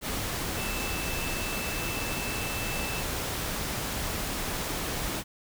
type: tone in noise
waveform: sine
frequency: 2644 Hz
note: E7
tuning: 5 cents sharp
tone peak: -37 dBFS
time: 0.55-3.05 s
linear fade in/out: 50 ms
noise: pink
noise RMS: -32 dBFS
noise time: 0.01-5.24 s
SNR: -8 dB
effects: none